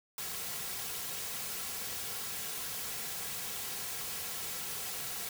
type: noise with comb filter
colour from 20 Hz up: white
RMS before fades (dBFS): -39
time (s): 0.18-5.29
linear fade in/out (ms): 2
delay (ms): 3.3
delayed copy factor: -0.5
effects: none